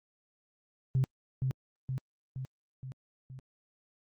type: tone with echo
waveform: sine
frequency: 130.81 Hz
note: C3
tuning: in tune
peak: -23 dBFS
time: 0.95-1.04 s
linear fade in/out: 0 ms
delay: 470 ms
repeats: 5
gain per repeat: -4 dB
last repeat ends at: 3.39 s
effects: tanh soft clip ceiling -20 dBFS + Opus 32 kbps